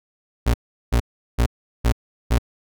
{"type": "tone bursts", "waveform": "35% pulse", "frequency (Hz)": 59, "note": "A#1", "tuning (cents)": 22, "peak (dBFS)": -13, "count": 5, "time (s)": [0.46, 2.385], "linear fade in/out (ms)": 10, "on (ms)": 81, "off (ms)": 380, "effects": []}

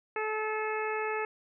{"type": "harmonic tone", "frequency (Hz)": 432.6, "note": "A4", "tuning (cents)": -29, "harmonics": [1, 2, 3, 4, 5, 6], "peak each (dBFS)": [-33, -36, -38, -39, -40, -41], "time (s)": [0.16, 1.25], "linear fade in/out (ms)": 2, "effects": []}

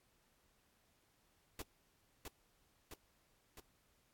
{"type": "noise with echo", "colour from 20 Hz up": "pink", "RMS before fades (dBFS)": -45, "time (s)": [1.59, 1.62], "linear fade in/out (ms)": 2, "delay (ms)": 660, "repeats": 3, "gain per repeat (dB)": -3, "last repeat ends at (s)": 3.6, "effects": ["pink hiss -75 dBFS RMS until 4.13 s", "AAC 64 kbps"]}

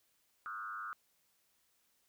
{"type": "tone with frequency modulation", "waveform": "sine", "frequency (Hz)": 1329, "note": "E6", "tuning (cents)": 14, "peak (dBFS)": -40, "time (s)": [0.46, 0.93], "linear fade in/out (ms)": 0, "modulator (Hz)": 108, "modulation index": 1.4, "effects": ["white hiss -75 dBFS RMS until 2.08 s"]}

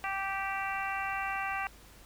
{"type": "harmonic tone", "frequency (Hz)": 390, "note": "G4", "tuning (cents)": -9, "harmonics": [2, 3, 4, 5, 6, 7], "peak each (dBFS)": [-36, -38, -39, -40, -41, -41], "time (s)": [0.04, 1.67], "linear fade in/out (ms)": 0, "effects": ["added 50 Hz sine -56 dBFS peak until 2.05 s", "pink hiss -56 dBFS RMS until 2.05 s"]}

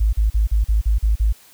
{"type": "tone bursts", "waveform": "sine", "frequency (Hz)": 53.3, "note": "G#1", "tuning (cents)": 46, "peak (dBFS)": -13, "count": 8, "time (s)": [0, 1.327], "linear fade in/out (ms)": 10, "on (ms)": 130, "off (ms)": 41, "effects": ["white hiss -49 dBFS RMS until 1.53 s"]}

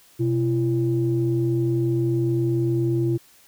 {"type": "tone pair together", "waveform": "sine", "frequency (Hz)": [125.99, 338.7], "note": ["B2", "E4"], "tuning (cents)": [35, 47], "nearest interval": "octave + perfect fourth", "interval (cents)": 1712, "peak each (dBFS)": -21, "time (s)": [0.19, 3.18], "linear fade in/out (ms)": 20, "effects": ["tanh soft clip ceiling -11 dBFS", "white hiss -54 dBFS RMS until 3.47 s"]}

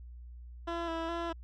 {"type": "tone with vibrato", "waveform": "15% pulse", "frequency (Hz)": 333.6, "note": "E4", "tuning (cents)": 21, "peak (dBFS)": -27, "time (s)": [0.67, 1.33], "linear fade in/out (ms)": 10, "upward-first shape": "square", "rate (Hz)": 2.4, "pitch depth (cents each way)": 25, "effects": ["added 60 Hz sine -45 dBFS peak until 1.43 s", "low-pass 3000 Hz 12 dB/octave"]}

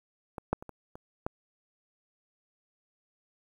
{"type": "clicks", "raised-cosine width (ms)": 1, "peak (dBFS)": [-23, -12, -29, -28, -30, -17], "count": 6, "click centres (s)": [0.382, 0.53, 0.625, 0.693, 0.955, 1.265], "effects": ["9-bit"]}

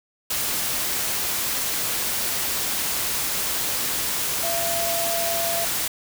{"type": "tone in noise", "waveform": "sine", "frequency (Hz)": 677, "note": "E5", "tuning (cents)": 46, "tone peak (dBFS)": -26, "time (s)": [4.43, 5.65], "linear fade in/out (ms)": 5, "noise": "white", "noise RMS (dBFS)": -25, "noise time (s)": [0.3, 5.88], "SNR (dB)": -4, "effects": []}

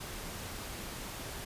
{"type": "noise", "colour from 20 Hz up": "pink", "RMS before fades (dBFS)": -42, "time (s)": [0, 1.45], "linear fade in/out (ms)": 10, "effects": ["resampled to 32000 Hz"]}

